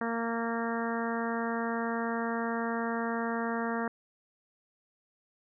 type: harmonic tone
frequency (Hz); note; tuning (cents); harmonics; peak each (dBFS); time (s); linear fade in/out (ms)
230.7; A#3; -18; 1 / 2 / 3 / 4 / 5 / 6 / 7 / 8; -33 / -36 / -38 / -39 / -40 / -41 / -41 / -42; 0.01-3.88; 2
effects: none